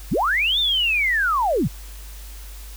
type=linear two-way sweep; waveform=sine; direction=up then down; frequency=87.31 to 3655 to 87.31 Hz; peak=-17 dBFS; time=0.11-1.68 s; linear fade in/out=10 ms; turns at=0.59 s; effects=added 50 Hz sine -35 dBFS peak until 2.76 s + white hiss -44 dBFS RMS until 2.76 s